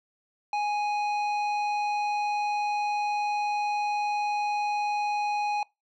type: tone with hard clipping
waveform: sine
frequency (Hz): 830.6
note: G#5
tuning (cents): 0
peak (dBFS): -27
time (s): 0.53-5.63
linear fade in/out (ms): 2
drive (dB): 15
effects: noise-tail reverb RT60 0.2 s tail -22 dB re dry + low-pass 4000 Hz 12 dB/octave